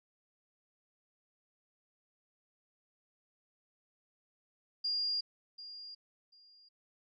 sine tone with echo, 4817 Hz, D8, 43 cents sharp, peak -31 dBFS, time 4.84-5.21 s, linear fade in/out 10 ms, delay 740 ms, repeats 2, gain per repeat -14 dB, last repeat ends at 6.69 s, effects none

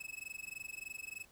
45% pulse tone with amplitude modulation, 2587 Hz, E7, 33 cents flat, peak -40 dBFS, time 0-1.25 s, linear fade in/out 10 ms, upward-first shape sine, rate 23.3 Hz, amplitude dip 100%, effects pink hiss -65 dBFS RMS until 1.31 s

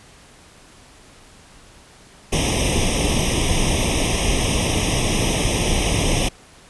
pink noise with comb filter, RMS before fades -19 dBFS, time 2.32-6.29 s, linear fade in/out 10 ms, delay 0.34 ms, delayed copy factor +1, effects pink hiss -47 dBFS RMS until 6.69 s + resampled to 24000 Hz

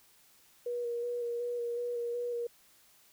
sine tone with vibrato, 478.4 Hz, A#4, 45 cents sharp, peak -32 dBFS, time 0.66-2.47 s, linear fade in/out 5 ms, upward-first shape square, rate 2.7 Hz, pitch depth 17 cents each way, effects white hiss -63 dBFS RMS until 3.12 s

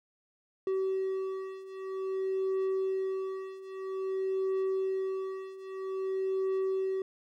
triangle beating tone pair, 381.4 / 381.91 Hz, G4 / G4, -47 / -45 cents, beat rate 0.51 Hz, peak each -33 / -30 dBFS, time 0.67-7.02 s, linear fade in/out 2 ms, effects none

